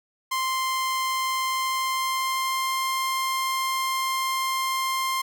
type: tone with pitch glide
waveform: sawtooth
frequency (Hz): 1046.5 to 1054.4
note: C6 to C6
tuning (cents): 0 to +13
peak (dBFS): -20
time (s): 0.31-5.22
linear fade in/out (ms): 10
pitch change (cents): +13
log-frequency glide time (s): 1.43-2.84
effects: none